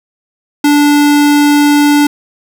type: tone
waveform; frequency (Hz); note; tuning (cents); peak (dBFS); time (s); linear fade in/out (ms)
square; 291.7; D4; -12; -6; 0.64-2.07; 5
effects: none